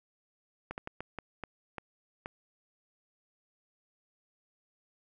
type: slowing click train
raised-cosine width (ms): 0.5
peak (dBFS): -23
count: 8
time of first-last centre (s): 0.71-2.259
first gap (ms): 69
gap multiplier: 1.38
effects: none